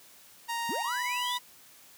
sawtooth tone with pitch glide, 932.3 to 984.9 Hz, A#5 to B5, 0 to -5 cents, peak -27 dBFS, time 0.48-1.39 s, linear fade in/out 20 ms, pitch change +95 cents, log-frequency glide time 0.85-0.92 s
triangle linear sweep, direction up, 183.6 to 3729 Hz, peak -32 dBFS, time 0.69-1.37 s, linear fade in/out 0 ms
effects white hiss -55 dBFS RMS until 1.97 s + high-pass 80 Hz 12 dB/octave

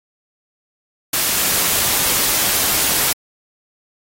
white noise, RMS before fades -17 dBFS, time 1.13-3.13 s, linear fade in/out 5 ms, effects AAC 48 kbps

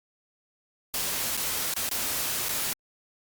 white noise with dropouts, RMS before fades -29 dBFS, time 0.94-2.73 s, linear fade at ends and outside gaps 0 ms, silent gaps 1.368-1.375 / 1.738-1.764 / 1.89-1.913 / 2.485-2.492 s, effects Opus 48 kbps

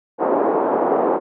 pink band-pass noise, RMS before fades -18 dBFS, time 0.18-1.2 s, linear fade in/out 50 ms, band 310 to 940 Hz, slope 24 dB/octave, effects none

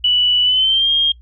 sine tone with pitch glide, 2959 to 3227 Hz, F#7 to G7, -1 to +50 cents, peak -11 dBFS, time 0.04-1.12 s, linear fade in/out 5 ms, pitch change +151 cents, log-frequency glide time 0.43-0.9 s, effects noise-tail reverb RT60 0.1 s tail -22 dB re dry + added 60 Hz sine -40 dBFS peak until 1.21 s

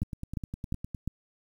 two click trains, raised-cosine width 5 ms, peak -18 / -23 dBFS, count 4 / 10, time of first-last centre 0.02-1.076 / 0.03-0.947 s, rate 2.84 / 9.81 Hz, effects 9-bit

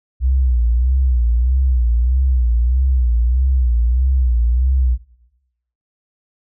sine tone with vibrato, 61.74 Hz, B1, in tune, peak -12 dBFS, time 0.2-4.98 s, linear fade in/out 50 ms, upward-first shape sine, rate 1.6 Hz, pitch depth 110 cents each way, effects noise-tail reverb RT60 0.9 s tail -18 dB re dry

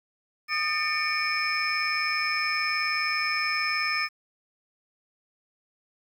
sine tone cluster, 1228 / 1795 / 2246 / 2405 / 5230 Hz, D#6 / A6 / C#7 / D7 / E8, -23 / +34 / +22 / +41 / -15 cents, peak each -30 dBFS, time 0.48-4.09 s, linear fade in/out 50 ms, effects tanh soft clip ceiling -17 dBFS + 9-bit

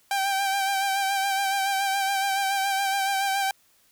sawtooth tone with vibrato, 784 Hz, G5, in tune, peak -19 dBFS, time 0.11-3.51 s, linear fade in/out 2 ms, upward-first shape sine, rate 7.1 Hz, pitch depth 33 cents each way, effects white hiss -62 dBFS RMS until 3.91 s

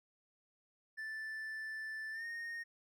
triangle tone with pitch glide, 1760 to 1850.7 Hz, A6 to A#6, 0 to -13 cents, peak -39 dBFS, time 0.97-2.64 s, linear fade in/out 20 ms, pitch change +87 cents, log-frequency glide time 2.12-2.25 s, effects none

